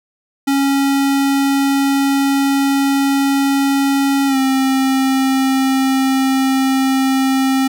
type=tone with pitch glide; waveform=square; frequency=276 to 266 Hz; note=C#4 to C4; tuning=-7 to +29 cents; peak=-13 dBFS; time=0.47-7.68 s; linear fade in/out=10 ms; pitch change=-64 cents; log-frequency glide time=4.27-4.37 s; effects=none